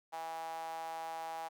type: tone with high-pass filter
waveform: sawtooth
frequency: 163.1 Hz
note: E3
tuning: 18 cents flat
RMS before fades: -42 dBFS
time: 0.12-1.49 s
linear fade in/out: 20 ms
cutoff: 790 Hz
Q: 7.1
effects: none